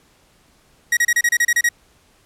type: tone bursts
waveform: 45% pulse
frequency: 1900 Hz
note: A#6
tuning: 33 cents sharp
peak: -13 dBFS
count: 10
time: 0.92-1.69 s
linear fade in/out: 5 ms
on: 50 ms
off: 30 ms
effects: pink hiss -56 dBFS RMS until 2.25 s + low-pass 12000 Hz 12 dB/octave